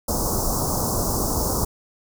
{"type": "band-stop noise", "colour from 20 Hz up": "pink", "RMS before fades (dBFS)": -23, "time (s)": [0.08, 1.65], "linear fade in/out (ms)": 5, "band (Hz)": [1200, 5100], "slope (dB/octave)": 48, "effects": []}